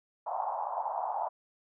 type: band-pass noise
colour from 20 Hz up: white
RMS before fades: -34 dBFS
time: 0.26-1.29 s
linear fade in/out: 10 ms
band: 690 to 940 Hz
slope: 48 dB/octave
effects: none